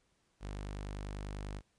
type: tone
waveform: sawtooth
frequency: 50.1 Hz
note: G1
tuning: 38 cents sharp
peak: -36 dBFS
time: 0.4-1.62 s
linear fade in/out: 50 ms
effects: pink hiss -75 dBFS RMS until 1.78 s + resampled to 22050 Hz